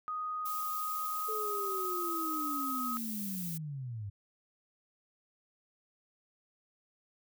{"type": "tone with pitch glide", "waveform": "sine", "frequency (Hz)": [1245, 1263.1], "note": ["D#6", "D#6"], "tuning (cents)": [1, 26], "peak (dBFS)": -34, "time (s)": [0.08, 2.97], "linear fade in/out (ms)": 0, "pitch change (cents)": 25, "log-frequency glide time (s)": [0.73, 2.26]}
{"type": "noise", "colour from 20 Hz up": "violet", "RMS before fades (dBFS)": -41, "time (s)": [0.45, 3.58], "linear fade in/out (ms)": 10}
{"type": "linear sweep", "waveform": "sine", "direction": "down", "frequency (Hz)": [440, 96.5], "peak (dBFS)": -37, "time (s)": [1.28, 4.1], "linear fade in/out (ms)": 10}
{"effects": []}